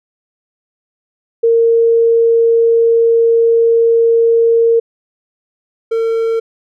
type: tone pair in turn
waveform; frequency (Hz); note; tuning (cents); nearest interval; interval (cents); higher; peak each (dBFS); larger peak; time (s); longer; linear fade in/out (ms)
sine / triangle; 460.6 / 454.3; A#4 / A#4; -21 / -45; unison; 24; first; -7 / -10; first; 1.43-4.8 / 5.91-6.4; first; 10
effects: none